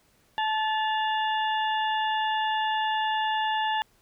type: harmonic tone with a mistuned harmonic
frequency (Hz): 870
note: A5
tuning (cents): -20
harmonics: 1 / 2 / 3 / 4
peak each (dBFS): -25 / -31 / -35 / -37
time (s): 0.38-3.82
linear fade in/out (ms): 0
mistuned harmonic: 3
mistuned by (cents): +140
effects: pink hiss -64 dBFS RMS until 4.01 s